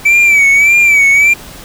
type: tone with vibrato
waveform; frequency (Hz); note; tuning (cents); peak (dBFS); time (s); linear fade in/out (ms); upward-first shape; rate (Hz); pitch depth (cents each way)
triangle; 2304; D7; -34; -3; 0.05-1.34; 10; sine; 1.7; 73
effects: pink hiss -32 dBFS RMS until 1.64 s